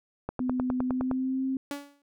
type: click train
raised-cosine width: 1 ms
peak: -17 dBFS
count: 9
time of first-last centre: 0.29-1.113 s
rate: 9.72 Hz
type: tone with pitch glide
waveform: sine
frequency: 252.9 to 264.6 Hz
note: B3 to C4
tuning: +41 to +20 cents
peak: -26 dBFS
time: 0.4-1.57 s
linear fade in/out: 2 ms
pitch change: +79 cents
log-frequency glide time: 0.83-1.45 s
type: tone with exponential decay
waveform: sawtooth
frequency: 284.8 Hz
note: C#4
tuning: 47 cents sharp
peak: -26 dBFS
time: 1.71-2.02 s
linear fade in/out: 1 ms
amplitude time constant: 66 ms
effects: none